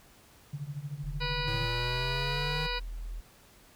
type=tone with tremolo; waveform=sine; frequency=144 Hz; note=D3; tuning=34 cents flat; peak=-31 dBFS; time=0.53-1.66 s; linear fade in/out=5 ms; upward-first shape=triangle; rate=13 Hz; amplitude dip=95%
type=tone; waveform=sine; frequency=41.2 Hz; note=E1; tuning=in tune; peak=-35 dBFS; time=1.03-3.21 s; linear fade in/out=10 ms
type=harmonic tone; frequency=488.8 Hz; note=B4; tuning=18 cents flat; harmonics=1 / 2 / 3 / 4 / 5 / 6 / 8 / 9 / 10; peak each=-40 / -38 / -40 / -42 / -39 / -42 / -38 / -43 / -42 dBFS; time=1.2-2.8 s; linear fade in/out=20 ms
type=exponential sweep; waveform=square; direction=up; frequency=109.1 to 155.56 Hz; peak=-35 dBFS; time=1.47-2.67 s; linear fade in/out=10 ms
effects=pink hiss -58 dBFS RMS until 3.75 s